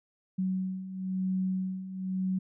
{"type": "beating tone pair", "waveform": "sine", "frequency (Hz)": [186.6, 187.6], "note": ["F#3", "F#3"], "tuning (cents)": [15, 24], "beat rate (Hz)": 1, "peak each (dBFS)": [-35, -30], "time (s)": [0.38, 2.39], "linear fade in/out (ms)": 10, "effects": []}